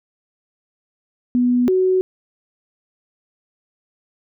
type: tone pair in turn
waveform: sine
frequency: 246.2 / 372.6 Hz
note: B3 / F#4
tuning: -5 / +12 cents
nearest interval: perfect fifth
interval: 717 cents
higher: second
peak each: -13 dBFS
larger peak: neither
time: 1.35-1.68 / 1.68-2.01 s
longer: neither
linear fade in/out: 0 ms
effects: none